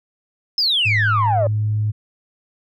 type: exponential sweep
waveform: sine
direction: down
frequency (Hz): 5270 to 557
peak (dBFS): -14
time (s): 0.58-1.47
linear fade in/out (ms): 2
type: tone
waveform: sine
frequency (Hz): 106.5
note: G#2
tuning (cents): +44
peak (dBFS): -16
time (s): 0.85-1.92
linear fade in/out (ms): 20
effects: tanh soft clip ceiling -10 dBFS